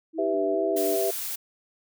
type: tone with vibrato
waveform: sine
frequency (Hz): 311.5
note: D#4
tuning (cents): +2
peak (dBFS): -30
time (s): 0.13-0.98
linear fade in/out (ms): 50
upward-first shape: square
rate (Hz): 2.4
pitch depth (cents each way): 60
type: chord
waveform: sine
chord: E minor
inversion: first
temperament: equal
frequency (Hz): 392 / 493.9 / 659.3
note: G4 / B4 / E5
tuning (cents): 0 / 0 / 0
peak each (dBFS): -26 / -32 / -26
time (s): 0.18-1.11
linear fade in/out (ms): 10
type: noise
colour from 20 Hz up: blue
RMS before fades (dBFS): -32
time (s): 0.76-1.36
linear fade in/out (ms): 10
effects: none